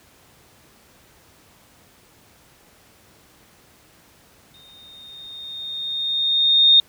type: tone with exponential growth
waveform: sine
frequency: 3678 Hz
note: A#7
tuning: 24 cents flat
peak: -8 dBFS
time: 4.54-6.8 s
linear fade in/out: 2 ms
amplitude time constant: 490 ms
effects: pink hiss -53 dBFS RMS until 6.88 s + high-pass 60 Hz 12 dB/octave